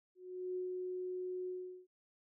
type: tone with ADSR envelope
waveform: sine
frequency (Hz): 365.9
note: F#4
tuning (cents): -19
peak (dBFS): -36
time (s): 0.15-1.87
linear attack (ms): 410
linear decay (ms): 130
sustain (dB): -2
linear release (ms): 390
effects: none